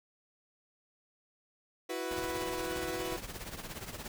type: chord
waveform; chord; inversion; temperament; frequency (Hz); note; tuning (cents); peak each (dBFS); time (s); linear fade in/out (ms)
sawtooth; E suspended second; none; equal; 329.6 / 370 / 493.9; E4 / F#4 / B4; 0 / 0 / 0; -36 / -35 / -35; 1.89-3.17; 10
type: noise with tremolo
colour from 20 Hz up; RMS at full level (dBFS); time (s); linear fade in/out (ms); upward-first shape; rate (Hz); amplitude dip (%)
pink; -40; 2.11-4.08; 2; triangle; 17; 75
effects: none